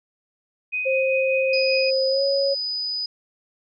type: tone with tremolo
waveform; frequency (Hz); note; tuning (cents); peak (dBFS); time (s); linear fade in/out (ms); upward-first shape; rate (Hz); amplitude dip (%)
sine; 2501; D#7; +8; -22; 0.72-1.91; 20; sine; 5.1; 30
type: tone with pitch glide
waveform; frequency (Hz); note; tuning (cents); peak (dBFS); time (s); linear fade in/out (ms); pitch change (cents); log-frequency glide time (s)
sine; 530 to 550.9; C5 to C#5; +22 to -11; -19; 0.85-2.55; 20; +67; 2.09-2.23
type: tone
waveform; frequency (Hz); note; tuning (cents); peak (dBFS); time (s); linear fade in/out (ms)
sine; 4978; D#8; 0; -24; 1.53-3.06; 5
effects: none